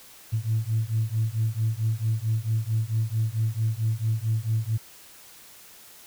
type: beating tone pair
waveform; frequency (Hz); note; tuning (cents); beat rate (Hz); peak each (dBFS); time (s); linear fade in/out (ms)
sine; 108.9 / 113.4; A2 / A#2; -17 / -47; 4.5; -25; 0.32-4.78; 20
effects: tanh soft clip ceiling -16 dBFS + white hiss -49 dBFS RMS until 6.06 s